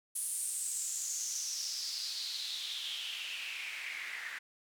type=noise with band-pass filter sweep; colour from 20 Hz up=white; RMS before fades=-39 dBFS; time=0.15-4.39 s; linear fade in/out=10 ms; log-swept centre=10000 to 1800 Hz; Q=5.3; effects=none